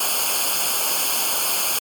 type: noise with comb filter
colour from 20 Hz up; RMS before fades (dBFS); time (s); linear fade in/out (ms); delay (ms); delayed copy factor
white; -21; 0-1.79; 5; 0.52; -0.85
effects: MP3 96 kbps